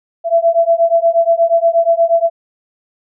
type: beating tone pair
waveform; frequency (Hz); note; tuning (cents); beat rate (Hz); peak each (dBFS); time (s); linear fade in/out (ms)
sine; 666 / 674.4; E5 / E5; +18 / +39; 8.4; -12; 0.24-2.3; 50
effects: none